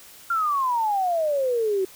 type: exponential sweep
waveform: sine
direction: down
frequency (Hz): 1402 to 370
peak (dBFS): -20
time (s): 0.3-1.85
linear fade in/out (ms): 5
effects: white hiss -47 dBFS RMS until 1.95 s